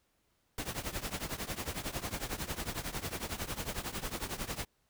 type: noise with tremolo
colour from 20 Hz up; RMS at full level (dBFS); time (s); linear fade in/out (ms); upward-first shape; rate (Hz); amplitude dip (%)
pink; -35; 0.58-4.65; 2; triangle; 11; 90
effects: pink hiss -75 dBFS RMS until 4.89 s